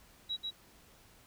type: tone with echo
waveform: sine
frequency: 3875 Hz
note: B7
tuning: 34 cents flat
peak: -33 dBFS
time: 0.29-0.37 s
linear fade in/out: 20 ms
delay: 140 ms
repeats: 1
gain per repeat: -2 dB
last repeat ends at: 0.51 s
effects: pink hiss -61 dBFS RMS until 1.26 s